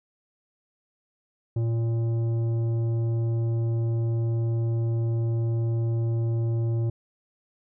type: tone with tanh clipping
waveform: sine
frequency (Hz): 115.1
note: A#2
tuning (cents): -22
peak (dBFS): -24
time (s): 1.56-6.9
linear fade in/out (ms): 5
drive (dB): 10
effects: none